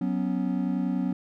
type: chord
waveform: triangle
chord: F# suspended fourth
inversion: none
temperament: equal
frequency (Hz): 185 / 246.9 / 277.2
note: F#3 / B3 / C#4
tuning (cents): 0 / 0 / 0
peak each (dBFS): -26 / -27 / -28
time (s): 0.01-1.13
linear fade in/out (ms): 5
effects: none